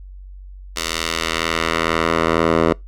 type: tone with band-pass filter sweep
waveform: 10% pulse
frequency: 82.1 Hz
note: E2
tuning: 6 cents flat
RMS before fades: -19 dBFS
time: 0.76-2.73 s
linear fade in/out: 5 ms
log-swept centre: 5300 to 650 Hz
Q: 0.71
effects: noise-tail reverb RT60 0.2 s tail -25 dB re dry + added 47 Hz sine -34 dBFS peak until 2.87 s